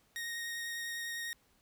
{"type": "tone with vibrato", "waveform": "sawtooth", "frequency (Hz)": 1864.7, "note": "A#6", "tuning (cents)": 0, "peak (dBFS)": -34, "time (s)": [0.16, 1.33], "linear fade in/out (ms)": 0, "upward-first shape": "sine", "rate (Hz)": 10, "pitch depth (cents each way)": 10, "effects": ["pink hiss -70 dBFS RMS until 1.61 s"]}